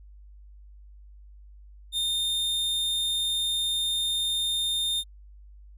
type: tone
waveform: 45% pulse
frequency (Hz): 3641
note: A#7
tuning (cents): -41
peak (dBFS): -25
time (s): 1.92-5.04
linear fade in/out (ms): 50
effects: added 50 Hz sine -46 dBFS peak until 5.77 s + resampled to 32000 Hz